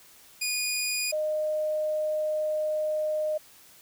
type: tone pair in turn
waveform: 15% pulse / sine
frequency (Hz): 2458 / 614.5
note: D#7 / D#5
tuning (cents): -22 / -22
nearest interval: 2 octaves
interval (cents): 2400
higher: first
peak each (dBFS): -20 / -25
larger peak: first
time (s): 0.41-1.12 / 1.12-3.38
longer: second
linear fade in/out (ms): 10
effects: white hiss -54 dBFS RMS until 3.81 s